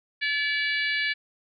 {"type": "harmonic tone", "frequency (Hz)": 575, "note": "D5", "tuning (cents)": -37, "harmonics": [3, 4, 5, 6, 7, 8], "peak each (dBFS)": [-27, -28, -34, -37, -35, -39], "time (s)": [0.21, 1.14], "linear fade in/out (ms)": 20, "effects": []}